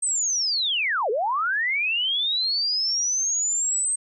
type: linear two-way sweep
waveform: sine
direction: down then up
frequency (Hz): 8372 to 401.2 to 8372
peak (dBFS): -21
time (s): 0.02-3.96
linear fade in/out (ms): 10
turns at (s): 1.1
effects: none